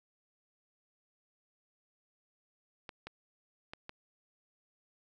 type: clicks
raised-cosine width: 0.3 ms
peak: -27 dBFS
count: 4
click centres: 2.892 / 3.07 / 3.735 / 3.894 s
effects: none